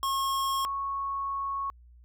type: tone pair in turn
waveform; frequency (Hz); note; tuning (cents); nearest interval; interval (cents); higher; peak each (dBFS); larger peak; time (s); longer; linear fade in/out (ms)
square / sine; 1085 / 1103.3; C#6 / C#6; -37 / -9; unison; 28; second; -27 / -29; first; 0.03-0.65 / 0.65-1.7; second; 0
effects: added 60 Hz sine -51 dBFS peak until 2.04 s